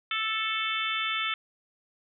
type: harmonic tone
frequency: 440 Hz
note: A4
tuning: in tune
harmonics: 3 / 4 / 5 / 6 / 7 / 8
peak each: -32 / -38 / -33 / -35 / -35 / -34 dBFS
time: 0.11-1.34 s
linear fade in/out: 2 ms
effects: none